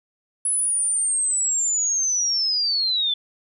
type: linear sweep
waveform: sine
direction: down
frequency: 10270 to 3466 Hz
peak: -19 dBFS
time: 0.45-3.14 s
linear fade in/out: 5 ms
effects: none